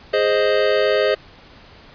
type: chord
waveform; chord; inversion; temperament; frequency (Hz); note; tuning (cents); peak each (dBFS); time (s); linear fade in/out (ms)
square; Ab major; none; equal; 415.3 / 523.3 / 622.3; Ab4 / C5 / Eb5; 0 / 0 / 0; -20; 0.13-1.15; 10
effects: pink hiss -45 dBFS RMS until 1.94 s + resampled to 11025 Hz